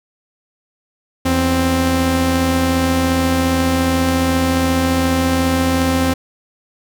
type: tone pair together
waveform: sawtooth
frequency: 82.65 / 262.4 Hz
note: E2 / C4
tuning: +5 / +5 cents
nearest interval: octave + minor sixth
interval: 2000 cents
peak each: -15 / -11 dBFS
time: 1.25-6.14 s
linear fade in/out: 10 ms
effects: none